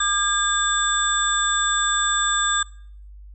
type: tone cluster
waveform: sine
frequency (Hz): 1203 / 1621 / 3552 / 7740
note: D6 / G#6 / A7 / B8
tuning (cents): +41 / -42 / +16 / -36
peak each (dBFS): -24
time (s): 0-2.63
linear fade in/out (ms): 5
effects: noise-tail reverb RT60 0.6 s tail -24 dB re dry + added 50 Hz sine -39 dBFS peak until 3.34 s